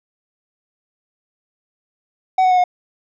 triangle tone with pitch steps, 751 / 741.1 / 731.3 / 721.7 Hz, F#5 / F#5 / F#5 / F#5, +26 / +3 / -20 / -43 cents, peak -9 dBFS, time 2.38-2.64 s, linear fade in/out 5 ms, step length 65 ms, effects resampled to 16000 Hz

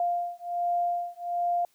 sine beating tone pair, 698.5 / 699.8 Hz, F5 / F5, 0 / +3 cents, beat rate 1.3 Hz, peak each -29 dBFS, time 0-1.65 s, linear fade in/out 2 ms, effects white hiss -67 dBFS RMS until 1.74 s

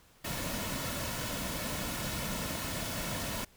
pink noise with comb filter, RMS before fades -36 dBFS, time 0.24-3.45 s, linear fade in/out 10 ms, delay 2.5 ms, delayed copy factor -0.5, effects pink hiss -62 dBFS RMS until 3.56 s

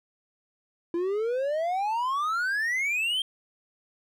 triangle exponential sweep, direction up, 334.5 to 3208 Hz, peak -23 dBFS, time 0.94-3.22 s, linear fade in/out 2 ms, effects none

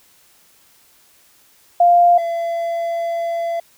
sine / triangle tone pair in turn, 698.5 / 676.3 Hz, F5 / E5, 0 / +44 cents, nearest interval minor second, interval 56 cents, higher first, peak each -8 / -17 dBFS, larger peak first, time 1.8-2.18 / 2.18-3.6 s, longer second, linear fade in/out 5 ms, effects white hiss -53 dBFS RMS until 3.77 s

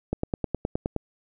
click train, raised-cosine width 2 ms, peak -12 dBFS, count 9, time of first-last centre 0.13-0.963 s, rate 9.6 Hz, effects none

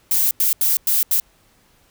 violet noise bursts at uneven times, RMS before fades -17 dBFS, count 5, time 0.11-0.31 / 0.4-0.53 / 0.61-0.77 / 0.87-1.03 / 1.11-1.2 s, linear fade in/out 2 ms, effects pink hiss -57 dBFS RMS until 1.9 s

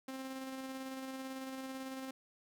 sawtooth tone with tremolo, 264.3 Hz, C4, 18 cents sharp, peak -37 dBFS, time 0.08-2.11 s, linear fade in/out 5 ms, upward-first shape square, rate 18 Hz, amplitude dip 25%, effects none

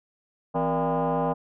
sine tone with frequency modulation, 164.81 Hz, E3, in tune, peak -21 dBFS, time 0.54-1.34 s, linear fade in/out 20 ms, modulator 212 Hz, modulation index 4, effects tanh soft clip ceiling -17 dBFS

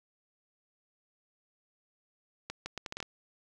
accelerating click train, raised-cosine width 0.2 ms, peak -20 dBFS, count 8, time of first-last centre 2.5-3.027 s, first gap 160 ms, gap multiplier 0.73, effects none

